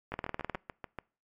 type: two click trains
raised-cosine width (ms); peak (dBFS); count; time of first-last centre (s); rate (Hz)
0.5; -23 / -18; 7 / 9; 0.12-0.987 / 0.14-0.548; 6.92 / 19.6
effects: noise-tail reverb RT60 0.4 s tail -25 dB re dry + MP3 64 kbps